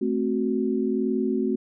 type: chord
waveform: sine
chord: F# diminished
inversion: first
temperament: equal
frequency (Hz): 220 / 261.6 / 370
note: A3 / C4 / F#4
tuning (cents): 0 / 0 / 0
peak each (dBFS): -26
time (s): 0.01-1.56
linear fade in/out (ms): 10
effects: none